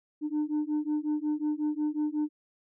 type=beating tone pair; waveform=sine; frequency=298.5 / 304 Hz; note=D4 / D#4; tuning=+28 / -40 cents; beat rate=5.5 Hz; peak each=-28 dBFS; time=0.21-2.29 s; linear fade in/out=50 ms; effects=tanh soft clip ceiling -24 dBFS